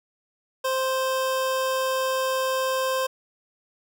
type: tone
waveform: 25% pulse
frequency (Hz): 523.3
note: C5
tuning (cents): 0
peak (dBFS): -19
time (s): 0.64-3.07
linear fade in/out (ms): 10
effects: none